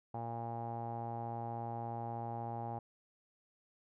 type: tone with low-pass filter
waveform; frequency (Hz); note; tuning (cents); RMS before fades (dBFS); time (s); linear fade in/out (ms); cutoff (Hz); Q
sawtooth; 116.54; A#2; 0; -41; 0.14-2.79; 5; 800; 8.7
effects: none